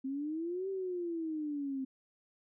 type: exponential two-way sweep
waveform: sine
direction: up then down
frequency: 261.6 to 390.5 to 261.6 Hz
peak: -34 dBFS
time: 0.04-1.85 s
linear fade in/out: 10 ms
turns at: 0.69 s
effects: none